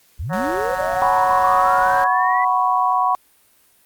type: linear sweep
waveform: sine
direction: up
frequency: 57.4 to 2000 Hz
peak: -23 dBFS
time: 0.19-2.45 s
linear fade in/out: 10 ms
type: harmonic tone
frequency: 185 Hz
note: F#3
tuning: in tune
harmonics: 3 / 4 / 5 / 6 / 7 / 8 / 9 / 10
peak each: -24 / -26 / -28 / -30 / -31 / -32 / -33 / -34 dBFS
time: 0.29-2.08 s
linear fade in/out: 50 ms
type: noise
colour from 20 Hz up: pink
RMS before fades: -37 dBFS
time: 0.33-2.04 s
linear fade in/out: 0 ms
type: chord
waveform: sine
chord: F# suspended fourth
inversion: none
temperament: equal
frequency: 740 / 987.8 / 1108.7 Hz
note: F#5 / B5 / C#6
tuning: 0 / 0 / 0 cents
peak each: -19 dBFS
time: 1.02-3.15 s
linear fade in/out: 0 ms
effects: white hiss -56 dBFS RMS until 3.85 s + Opus 48 kbps